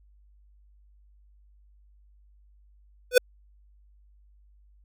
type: tone with exponential growth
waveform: square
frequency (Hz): 497.8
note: B4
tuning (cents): +14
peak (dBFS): -10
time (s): 3.11-3.18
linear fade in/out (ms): 5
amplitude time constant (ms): 15
effects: added 50 Hz sine -55 dBFS peak until 4.84 s